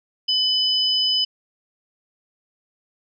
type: tone pair together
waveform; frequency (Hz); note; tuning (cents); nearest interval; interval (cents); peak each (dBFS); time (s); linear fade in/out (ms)
sine; 3000 / 5045; F#7 / D#8; +23 / +23; major sixth; 900; -20; 0.28-1.25; 10
effects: none